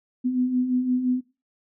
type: beating tone pair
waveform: sine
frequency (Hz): 246.9 / 252.7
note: B3 / B3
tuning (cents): 0 / +40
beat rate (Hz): 5.8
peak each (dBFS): -29 / -21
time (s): 0.24-1.21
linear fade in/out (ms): 20
effects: noise-tail reverb RT60 0.3 s tail -18 dB re dry